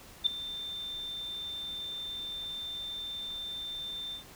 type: tone with ADSR envelope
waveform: sine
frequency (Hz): 3574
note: A7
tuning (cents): +26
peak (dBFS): -19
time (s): 0.24-4.24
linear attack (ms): 25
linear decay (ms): 3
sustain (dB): -17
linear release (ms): 110
effects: pink hiss -52 dBFS RMS until 4.35 s